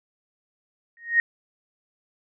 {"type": "tone with exponential growth", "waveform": "sine", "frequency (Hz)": 1864.7, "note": "A#6", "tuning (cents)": 0, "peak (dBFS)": -12, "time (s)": [0.97, 1.2], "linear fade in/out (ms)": 1, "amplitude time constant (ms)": 48, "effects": []}